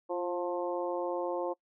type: harmonic tone with a mistuned harmonic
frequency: 177.2 Hz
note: F3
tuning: 25 cents sharp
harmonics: 2 / 3 / 4 / 5 / 6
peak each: -35 / -34 / -41 / -39 / -43 dBFS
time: 0.09-1.54 s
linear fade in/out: 20 ms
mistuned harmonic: 2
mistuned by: -29 cents
effects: noise-tail reverb RT60 0.1 s tail -24 dB re dry